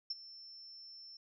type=tone with ADSR envelope; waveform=sine; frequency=5360 Hz; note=E8; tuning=28 cents sharp; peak=-33 dBFS; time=0.1-1.17 s; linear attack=7 ms; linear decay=29 ms; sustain=-17 dB; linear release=4 ms; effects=none